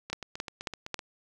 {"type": "two click trains", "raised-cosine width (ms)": 0.2, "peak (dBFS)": [-14, -21], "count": [4, 8], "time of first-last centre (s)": [[0.13, 0.943], [0.1, 0.992]], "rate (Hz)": [3.69, 7.85], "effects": []}